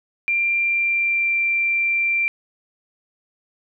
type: tone with pitch glide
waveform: sine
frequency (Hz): 2376 to 2360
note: D7 to D7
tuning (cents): +20 to +8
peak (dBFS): -17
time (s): 0.28-2.28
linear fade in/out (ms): 0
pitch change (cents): -12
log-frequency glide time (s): 0.58-1.36
effects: none